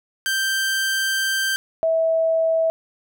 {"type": "tone pair in turn", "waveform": ["sawtooth", "sine"], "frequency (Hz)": [1568, 650.8], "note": ["G6", "E5"], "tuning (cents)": [0, -22], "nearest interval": "octave + minor third", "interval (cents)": 1522, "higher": "first", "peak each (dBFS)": -16, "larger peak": "neither", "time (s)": [[0.26, 1.56], [1.83, 2.7]], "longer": "first", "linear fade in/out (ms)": 0, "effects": []}